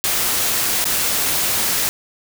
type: noise with dropouts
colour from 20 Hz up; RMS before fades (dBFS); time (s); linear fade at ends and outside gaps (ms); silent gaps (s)
white; -19; 0.04-1.89; 0; 0.842-0.854
effects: none